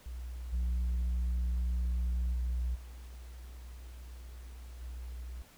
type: tone with level steps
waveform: sine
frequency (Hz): 61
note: B1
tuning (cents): -21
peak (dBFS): -38 / -26 / -28 / -44 / -39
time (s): 0.06-5.42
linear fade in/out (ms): 0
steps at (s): 0.52 / 2.32 / 2.74 / 4.8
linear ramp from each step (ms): 20
effects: tanh soft clip ceiling -28 dBFS + pink hiss -59 dBFS RMS until 5.57 s